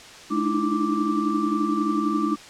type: tone cluster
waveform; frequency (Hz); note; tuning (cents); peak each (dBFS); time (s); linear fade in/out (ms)
sine; 213.2 / 295.4 / 306.7 / 330.4 / 1174; G#3 / D4 / D#4 / E4 / D6; +46 / +10 / -25 / +4 / -1; -27; 0.3-2.36; 20
effects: white hiss -43 dBFS RMS until 2.49 s + low-pass 6000 Hz 12 dB/octave